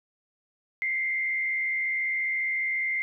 sine tone with frequency modulation, 2093 Hz, C7, in tune, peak -25 dBFS, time 0.82-3.02 s, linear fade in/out 0 ms, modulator 74.6 Hz, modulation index 0.75, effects none

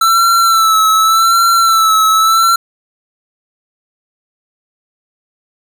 square tone with vibrato, 1329 Hz, E6, 14 cents sharp, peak -8 dBFS, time 0.01-2.56 s, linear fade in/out 5 ms, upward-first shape sine, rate 0.86 Hz, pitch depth 45 cents each way, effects none

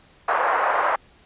white band-pass noise, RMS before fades -21 dBFS, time 0.28-0.96 s, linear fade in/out 5 ms, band 550 to 1400 Hz, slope 24 dB/octave, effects pink hiss -54 dBFS RMS until 1.25 s + resampled to 8000 Hz

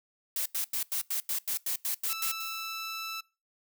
blue noise bursts, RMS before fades -31 dBFS, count 11, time 0.36-2.317 s, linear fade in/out 2 ms, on 97 ms, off 89 ms
15% pulse tone, 1321 Hz, E6, 3 cents sharp, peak -29 dBFS, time 2.09-3.21 s, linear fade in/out 10 ms
violet noise with exponential decay, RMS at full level -39 dBFS, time 2.4-3.14 s, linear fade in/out 5 ms, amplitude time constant 160 ms
effects noise-tail reverb RT60 0.3 s tail -23 dB re dry

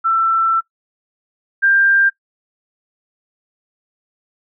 sine tone pair in turn, 1337 / 1590 Hz, E6 / G6, +24 / +24 cents, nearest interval minor third, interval 300 cents, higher second, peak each -12 / -10 dBFS, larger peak second, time 0.04-0.61 / 1.62-2.1 s, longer first, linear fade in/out 20 ms, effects noise-tail reverb RT60 0.1 s tail -17 dB re dry

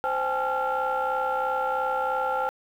sine tone cluster, 519 / 795 / 858 / 1375 Hz, C5 / G5 / A5 / F6, -14 / +24 / -44 / -27 cents, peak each -28 dBFS, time 0.04-2.49 s, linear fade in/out 0 ms, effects tanh soft clip ceiling -18 dBFS + 9-bit

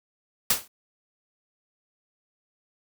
white noise with exponential decay, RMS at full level -17 dBFS, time 0.5-0.68 s, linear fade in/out 5 ms, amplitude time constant 37 ms, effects none

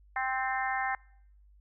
harmonic tone with a mistuned harmonic, 261.6 Hz, C4, in tune, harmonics 3 / 4 / 5 / 6 / 7 / 8, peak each -32 / -37 / -40 / -38 / -35 / -39 dBFS, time 0.16-0.95 s, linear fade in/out 2 ms, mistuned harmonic 7, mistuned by -17 cents, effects noise-tail reverb RT60 0.7 s tail -26 dB re dry + added 50 Hz sine -56 dBFS peak until 1.6 s

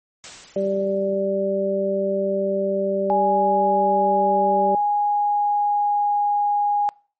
white noise with exponential decay, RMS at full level -35 dBFS, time 0.24-1.26 s, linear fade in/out 0 ms, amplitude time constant 220 ms
harmonic tone, 195.6 Hz, G3, 4 cents flat, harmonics 1 / 2 / 3, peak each -27 / -24 / -21 dBFS, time 0.56-4.75 s, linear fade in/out 2 ms
sine tone with pitch glide, 829 to 822.8 Hz, G#5 to G#5, -3 to -16 cents, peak -17 dBFS, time 3.1-6.89 s, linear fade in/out 0 ms, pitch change -13 cents, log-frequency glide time 3.66-6.23 s
effects noise-tail reverb RT60 0.4 s tail -25 dB re dry + MP3 32 kbps

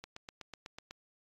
click train, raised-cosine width 0.2 ms, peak -27 dBFS, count 8, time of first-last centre 0.04-0.91 s, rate 8.05 Hz, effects AAC 32 kbps

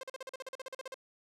sawtooth tone bursts, 525 Hz, C5, 6 cents sharp, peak -36 dBFS, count 15, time 0.01-0.943 s, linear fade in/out 2 ms, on 23 ms, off 42 ms, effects low-pass 10000 Hz 12 dB/octave

